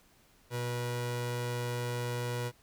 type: tone pair together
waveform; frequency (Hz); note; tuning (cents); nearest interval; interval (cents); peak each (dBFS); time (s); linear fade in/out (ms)
sawtooth; 121.2 / 242.4; B2 / B3; -32 / -32; octave; 1200; -29 / -32; 0.5-2.52; 50
effects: pink hiss -64 dBFS RMS until 2.62 s